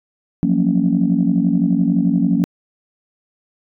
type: chord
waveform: sine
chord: Gb major seventh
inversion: third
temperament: just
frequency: 173.43 / 185 / 231.2 / 277.5 Hz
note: F3 / Gb3 / Bb3 / Db4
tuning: -12 / 0 / -14 / +2 cents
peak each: -18 dBFS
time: 0.43-2.44 s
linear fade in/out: 0 ms
effects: tanh soft clip ceiling -4 dBFS